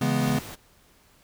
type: chord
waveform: square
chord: C# minor seventh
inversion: none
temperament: equal with one note detuned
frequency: 138.59 / 164.81 / 209.5 / 246.9 Hz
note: C#3 / E3 / G#3 / B3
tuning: 0 / 0 / +15 / 0 cents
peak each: -27 / -31 / -29 / -27 dBFS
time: 0.01-0.39 s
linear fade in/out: 5 ms
type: noise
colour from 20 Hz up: pink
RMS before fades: -40 dBFS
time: 0.19-0.56 s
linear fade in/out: 20 ms
effects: pink hiss -59 dBFS RMS until 1.23 s